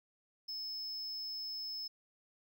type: tone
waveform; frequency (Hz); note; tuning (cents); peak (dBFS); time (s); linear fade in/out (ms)
triangle; 5220; E8; -18; -38; 0.48-1.88; 10
effects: 13-bit